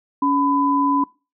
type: tone pair together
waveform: sine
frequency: 281.5 / 1002 Hz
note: C#4 / B5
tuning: +27 / +25 cents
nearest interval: octave + minor seventh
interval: 2198 cents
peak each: -18 dBFS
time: 0.22-1.04 s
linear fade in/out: 5 ms
effects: noise-tail reverb RT60 0.3 s tail -23 dB re dry